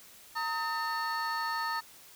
triangle tone cluster, 917 / 1263 / 1803 / 4420 Hz, A#5 / D#6 / A6 / C#8, -29 / +26 / +42 / -6 cents, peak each -32 / -33 / -34 / -39 dBFS, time 0.35-1.81 s, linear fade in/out 20 ms, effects tanh soft clip ceiling -22 dBFS + white hiss -54 dBFS RMS until 2.15 s

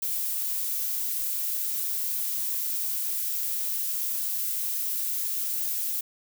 violet noise, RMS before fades -29 dBFS, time 0.02-6.01 s, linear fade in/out 5 ms, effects none

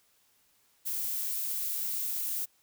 violet noise, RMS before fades -33 dBFS, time 0.85-2.46 s, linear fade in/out 20 ms, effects white hiss -68 dBFS RMS until 2.62 s

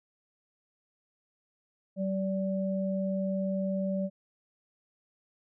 sine tone pair together, 191.44 / 580 Hz, G3 / D5, -41 / -22 cents, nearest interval octave + perfect fifth, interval 1919 cents, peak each -29 / -33 dBFS, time 1.96-4.1 s, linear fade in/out 50 ms, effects none

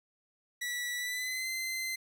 sawtooth tone with pitch glide, 1951 to 2067 Hz, B6 to C7, -22 to -22 cents, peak -30 dBFS, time 0.61-1.96 s, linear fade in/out 10 ms, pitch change +100 cents, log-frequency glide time 0.96-1.48 s, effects none

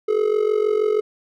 triangle tone with amplitude modulation, 426.1 Hz, G#4, 44 cents sharp, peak -11 dBFS, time 0.08-1.01 s, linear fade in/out 10 ms, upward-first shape sine, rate 46.3 Hz, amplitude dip 80%, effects none

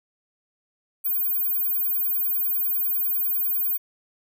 sine tone, 15310 Hz, A#9, 45 cents sharp, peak -21 dBFS, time 1.04-3.78 s, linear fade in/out 20 ms, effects none

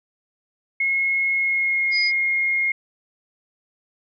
sine tone with pitch glide, 2167 to 2142 Hz, C#7 to C7, -40 to +40 cents, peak -18 dBFS, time 0.8-2.72 s, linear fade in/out 5 ms, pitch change -20 cents, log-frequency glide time 1.33-2.03 s
sine tone, 4959 Hz, D#8, 7 cents flat, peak -22 dBFS, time 1.91-2.12 s, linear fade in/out 50 ms
effects none

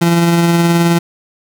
30% pulse tone with tremolo, 169.9 Hz, F3, 47 cents flat, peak -5 dBFS, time 0.01-0.99 s, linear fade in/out 10 ms, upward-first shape triangle, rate 19 Hz, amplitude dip 30%, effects none

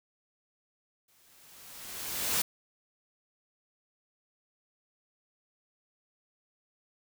white noise with exponential growth, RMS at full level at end -27 dBFS, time 1.08-2.42 s, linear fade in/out 5 ms, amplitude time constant 290 ms, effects none

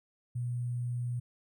sine tone with sample-and-hold, 121.7 Hz, B2, 25 cents flat, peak -31 dBFS, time 0.35-1.2 s, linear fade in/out 10 ms, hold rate 8820 Hz, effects none

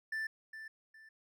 triangle tone with echo, 1767 Hz, A6, 7 cents sharp, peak -33 dBFS, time 0.12-0.27 s, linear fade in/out 5 ms, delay 410 ms, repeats 2, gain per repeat -10 dB, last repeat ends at 1.09 s, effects none

